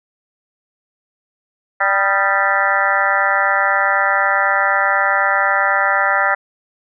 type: harmonic tone with a mistuned harmonic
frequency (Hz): 196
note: G3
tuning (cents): 0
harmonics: 3 / 4 / 5 / 6 / 7 / 8 / 9 / 10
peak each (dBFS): -23 / -20 / -24 / -24 / -19 / -24 / -19 / -21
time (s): 1.8-6.35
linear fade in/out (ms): 10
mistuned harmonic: 6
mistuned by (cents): +94
effects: none